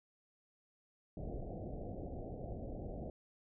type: low-pass noise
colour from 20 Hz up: pink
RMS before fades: -44 dBFS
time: 1.17-3.1 s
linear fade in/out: 2 ms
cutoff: 750 Hz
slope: 96 dB/octave
effects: none